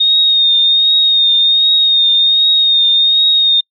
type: tone with vibrato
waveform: sine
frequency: 3700 Hz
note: A#7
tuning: 14 cents flat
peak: -7 dBFS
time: 0-3.61 s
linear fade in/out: 10 ms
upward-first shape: triangle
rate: 1.3 Hz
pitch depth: 36 cents each way
effects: noise-tail reverb RT60 0.1 s tail -25 dB re dry